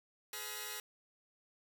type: tone cluster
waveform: 5% pulse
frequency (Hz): 420.8 / 507 / 1400 / 1920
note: G#4 / B4 / F6 / B6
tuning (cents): +23 / +45 / +4 / -49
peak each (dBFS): -36 / -39 / -37 / -34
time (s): 0.33-0.8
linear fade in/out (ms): 2
effects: none